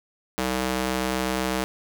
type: tone with high-pass filter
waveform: square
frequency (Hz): 64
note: C2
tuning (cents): -38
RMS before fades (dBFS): -26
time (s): 0.38-1.64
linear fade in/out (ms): 0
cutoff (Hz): 220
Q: 0.53
effects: 8-bit